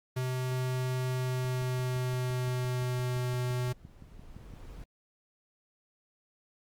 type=tone with pitch glide; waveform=square; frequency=127.9 to 124.76 Hz; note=C3 to B2; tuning=-39 to +18 cents; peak=-30 dBFS; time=0.16-3.73 s; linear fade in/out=10 ms; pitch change=-43 cents; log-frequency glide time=1.11-3.28 s
type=noise with exponential growth; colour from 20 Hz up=brown; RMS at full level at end=-44 dBFS; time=1.06-4.84 s; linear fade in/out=2 ms; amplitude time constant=820 ms
type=click train; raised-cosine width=5 ms; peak=-34 dBFS; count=19; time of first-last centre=1.45-4.537 s; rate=5.83 Hz
effects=Opus 48 kbps